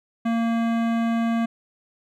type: tone with hard clipping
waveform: sine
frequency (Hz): 230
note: A#3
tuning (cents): -23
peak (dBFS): -22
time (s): 0.25-1.46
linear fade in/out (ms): 10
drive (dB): 17
effects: none